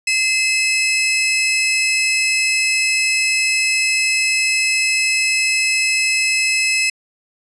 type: tone pair together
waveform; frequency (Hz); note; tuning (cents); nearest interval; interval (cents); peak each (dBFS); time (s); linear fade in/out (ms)
sawtooth; 2058 / 2591; C7 / E7; -29 / -30; major third; 399; -19 / -12; 0.07-6.9; 5
effects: resampled to 24000 Hz